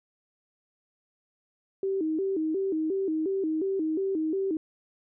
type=tone with vibrato; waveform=sine; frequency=349.2 Hz; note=F4; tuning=in tune; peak=-25 dBFS; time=1.83-4.57 s; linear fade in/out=2 ms; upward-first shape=square; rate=2.8 Hz; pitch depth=180 cents each way; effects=none